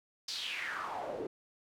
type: noise with band-pass filter sweep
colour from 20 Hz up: pink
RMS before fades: -39 dBFS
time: 0.28-1.27 s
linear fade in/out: 5 ms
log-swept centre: 5000 to 370 Hz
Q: 4.8
effects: none